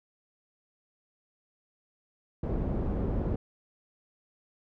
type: low-pass noise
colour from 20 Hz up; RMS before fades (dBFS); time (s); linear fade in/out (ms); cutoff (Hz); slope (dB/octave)
pink; -30; 2.43-3.36; 5; 450; 12
effects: none